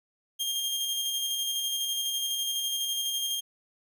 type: tone with tremolo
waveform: sawtooth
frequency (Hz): 3213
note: G7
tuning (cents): +42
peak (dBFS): -24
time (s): 0.39-3.41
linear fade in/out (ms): 20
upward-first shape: square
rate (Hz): 12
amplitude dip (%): 25
effects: none